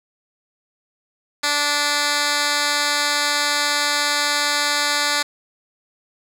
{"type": "tone with band-pass filter", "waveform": "10% pulse", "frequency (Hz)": 291.6, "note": "D4", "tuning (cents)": -12, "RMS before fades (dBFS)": -20, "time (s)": [1.43, 5.23], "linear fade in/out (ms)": 10, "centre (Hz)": 4500, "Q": 0.76, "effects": []}